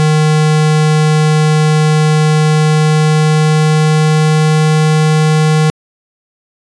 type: tone with pitch glide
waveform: square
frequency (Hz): 154.1 to 155.17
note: D#3 to D#3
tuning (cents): -16 to -4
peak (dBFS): -8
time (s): 0-5.7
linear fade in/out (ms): 0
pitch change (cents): +12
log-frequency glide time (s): 2.41-4.64
effects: resampled to 22050 Hz